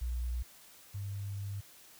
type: tone pair in turn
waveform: sine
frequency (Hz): 60.3 / 99.83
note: B1 / G2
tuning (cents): -41 / +32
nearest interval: major sixth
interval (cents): 873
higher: second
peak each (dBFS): -32 / -36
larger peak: first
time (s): 0.01-0.43 / 0.94-1.61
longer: second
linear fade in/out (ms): 10
effects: white hiss -57 dBFS RMS until 1.99 s